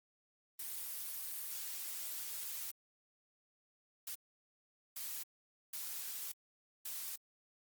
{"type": "noise bursts at uneven times", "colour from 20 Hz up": "blue", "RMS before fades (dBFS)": -43, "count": 5, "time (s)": [[0.59, 2.71], [4.07, 4.15], [4.96, 5.23], [5.73, 6.32], [6.85, 7.16]], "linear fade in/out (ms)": 5, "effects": ["Opus 24 kbps"]}